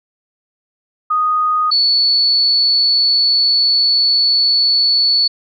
sine tone pair in turn, 1242 / 4437 Hz, D#6 / C#8, -3 / +1 cents, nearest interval octave + minor seventh, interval 2204 cents, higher second, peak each -12 / -10 dBFS, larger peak second, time 1.1-1.71 / 1.71-5.28 s, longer second, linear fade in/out 10 ms, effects none

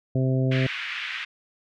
harmonic tone, 130.81 Hz, C3, in tune, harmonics 1 / 2 / 3 / 4 / 5, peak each -21 / -27 / -31 / -33 / -35 dBFS, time 0.15-0.67 s, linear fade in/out 5 ms
white band-pass noise, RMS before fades -32 dBFS, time 0.51-1.25 s, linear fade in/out 10 ms, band 1600 to 2700 Hz, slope 24 dB/octave
effects none

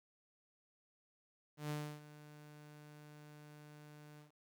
sawtooth tone with ADSR envelope, 149.4 Hz, D3, 30 cents sharp, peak -34 dBFS, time 1.57-4.32 s, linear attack 130 ms, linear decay 300 ms, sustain -17 dB, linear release 130 ms, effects 12-bit

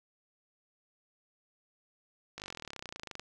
slowing click train, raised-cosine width 0.2 ms, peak -24 dBFS, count 29, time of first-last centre 2.38-3.196 s, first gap 19 ms, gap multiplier 1.03, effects none

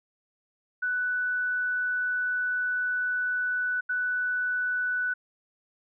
sine tone bursts at uneven times, 1488 Hz, F#6, 9 cents sharp, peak -25 dBFS, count 2, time 0.82-3.81 / 3.89-5.14 s, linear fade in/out 10 ms, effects none

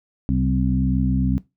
harmonic tone with a mistuned harmonic, 64.9 Hz, C2, 13 cents flat, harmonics 1 / 2 / 3 / 4, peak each -23 / -23 / -23 / -23 dBFS, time 0.29-1.38 s, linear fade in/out 0 ms, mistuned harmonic 3, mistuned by -26 cents, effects noise-tail reverb RT60 0.2 s tail -18 dB re dry

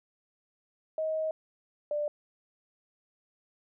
sine tone pair in turn, 631 / 591.7 Hz, D#5 / D5, +24 / +13 cents, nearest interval minor second, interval 111 cents, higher first, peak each -28 dBFS, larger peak neither, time 0.98-1.31 / 1.91-2.08 s, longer first, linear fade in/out 2 ms, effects none

